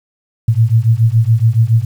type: beating tone pair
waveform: sine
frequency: 110 / 117.1 Hz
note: A2 / A#2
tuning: 0 / +8 cents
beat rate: 7.1 Hz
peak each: -11 dBFS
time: 0.48-1.85 s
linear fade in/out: 5 ms
effects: 7-bit